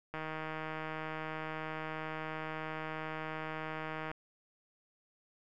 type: click train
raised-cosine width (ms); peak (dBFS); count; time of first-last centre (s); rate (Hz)
0.5; -25; 625; 0.14-4.115; 157
effects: none